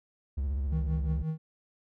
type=tone with vibrato; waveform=triangle; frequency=69.1 Hz; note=C#2; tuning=5 cents flat; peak=-26 dBFS; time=0.37-1.23 s; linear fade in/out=10 ms; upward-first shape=square; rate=15 Hz; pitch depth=110 cents each way
type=tone with tremolo; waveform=triangle; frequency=158.2 Hz; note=D#3; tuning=29 cents sharp; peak=-25 dBFS; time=0.72-1.38 s; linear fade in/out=5 ms; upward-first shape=triangle; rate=5.7 Hz; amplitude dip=95%
effects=none